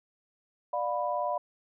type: chord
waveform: sine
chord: B diminished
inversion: first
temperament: just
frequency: 592.7 / 711.2 / 987.8 Hz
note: D5 / F5 / B5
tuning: +16 / +31 / 0 cents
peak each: -32 dBFS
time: 0.73-1.38 s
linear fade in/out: 5 ms
effects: none